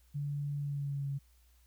sine tone with pitch glide, 144 to 139.34 Hz, D3 to C#3, -34 to +9 cents, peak -33 dBFS, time 0.14-1.19 s, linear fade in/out 20 ms, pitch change -57 cents, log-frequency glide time 0.59-1.08 s, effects added 60 Hz sine -62 dBFS peak until 1.66 s + white hiss -71 dBFS RMS until 1.66 s

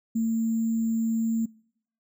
sine tone with sample-and-hold, 225.8 Hz, A3, 45 cents sharp, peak -22 dBFS, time 0.15-1.46 s, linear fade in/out 10 ms, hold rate 7350 Hz, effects noise-tail reverb RT60 0.7 s tail -25 dB re dry

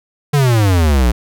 square exponential sweep, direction down, 150 to 56.7 Hz, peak -10 dBFS, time 0.33-1.12 s, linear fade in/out 10 ms, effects none

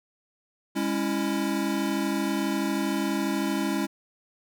square chord, C# minor, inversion second, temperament equal with one note detuned, 203.4 / 277.2 / 329.6 Hz, G#3 / C#4 / E4, -36 / 0 / 0 cents, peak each -30 dBFS, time 0.75-3.87 s, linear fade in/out 20 ms, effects none

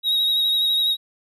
triangle tone with vibrato, 3800 Hz, A#7, 33 cents sharp, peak -16 dBFS, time 0.03-0.97 s, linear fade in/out 50 ms, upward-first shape sine, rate 12 Hz, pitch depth 27 cents each way, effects none

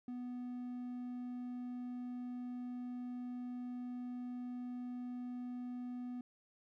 triangle tone, 246.9 Hz, B3, in tune, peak -39 dBFS, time 0.08-6.21 s, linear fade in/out 2 ms, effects none

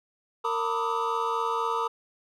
triangle tone cluster, 460.5 / 908 / 988 / 1184 / 1268 Hz, A#4 / A#5 / B5 / D6 / D#6, -21 / -46 / 0 / +14 / +32 cents, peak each -30 dBFS, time 0.44-1.88 s, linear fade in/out 10 ms, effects none

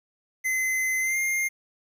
square tone with pitch glide, 2049 to 2116 Hz, C7 to C7, -37 to +19 cents, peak -24 dBFS, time 0.44-1.49 s, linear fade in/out 20 ms, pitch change +56 cents, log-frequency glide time 1-1.18 s, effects 10-bit

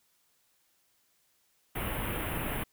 pink band-stop noise, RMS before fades -34 dBFS, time 1.75-2.64 s, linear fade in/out 10 ms, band 3100 to 10000 Hz, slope 48 dB/octave, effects white hiss -71 dBFS RMS until 2.72 s

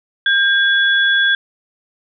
sine tone pair together, 1600 / 3390 Hz, G6 / G#7, +35 / +35 cents, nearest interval octave + minor second, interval 1300 cents, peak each -12 / -17 dBFS, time 0.26-1.35 s, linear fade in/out 2 ms, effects none

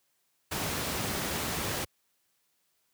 pink noise, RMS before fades -32 dBFS, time 0.51-1.85 s, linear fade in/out 10 ms, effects white hiss -74 dBFS RMS until 2.93 s + high-pass 80 Hz 12 dB/octave

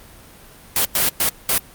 white noise bursts at uneven times, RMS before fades -17 dBFS, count 4, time 0.76-0.85 / 0.95-1.09 / 1.2-1.29 / 1.49-1.58 s, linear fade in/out 2 ms, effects pink hiss -44 dBFS RMS until 1.74 s + Opus 32 kbps

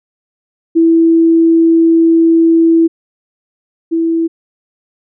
sine tone pair in turn, 329.6 / 329.6 Hz, E4 / E4, 0 / 0 cents, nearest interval unison, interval 0 cents, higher neither, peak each -5 / -10 dBFS, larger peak first, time 0.75-2.88 / 3.91-4.28 s, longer first, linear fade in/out 20 ms, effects none

